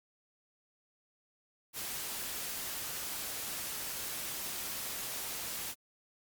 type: noise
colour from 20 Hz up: white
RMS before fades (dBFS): -39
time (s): 1.73-5.75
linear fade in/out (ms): 50
effects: Opus 48 kbps